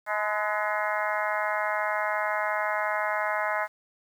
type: harmonic tone with a mistuned harmonic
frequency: 211.4 Hz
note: G#3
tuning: 31 cents sharp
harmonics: 3 / 4 / 5 / 6 / 7 / 8 / 9 / 10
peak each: -31 / -32 / -33 / -34 / -34 / -35 / -36 / -36 dBFS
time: 0.06-3.68 s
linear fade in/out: 50 ms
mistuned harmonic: 5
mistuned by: -52 cents
effects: 9-bit